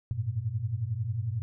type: tone cluster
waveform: sine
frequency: 96.7 / 107.6 / 118.8 Hz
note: G2 / A2 / A#2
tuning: -23 / -38 / +33 cents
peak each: -35 / -34 / -31 dBFS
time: 0.11-1.42 s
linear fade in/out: 0 ms
effects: none